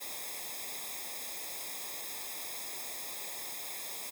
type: noise with comb filter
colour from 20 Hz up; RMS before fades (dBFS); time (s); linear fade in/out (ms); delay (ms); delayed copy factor
white; -41; 0-4.11; 20; 0.68; -0.9
effects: none